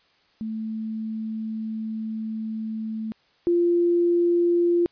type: tone pair in turn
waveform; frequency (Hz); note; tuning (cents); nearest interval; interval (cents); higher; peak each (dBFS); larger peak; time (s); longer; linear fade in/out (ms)
sine; 220 / 346.1; A3 / F4; 0 / -16; minor sixth; 784; second; -27 / -17; second; 0.41-3.12 / 3.47-4.86; first; 0
effects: white hiss -62 dBFS RMS until 4.91 s + resampled to 11025 Hz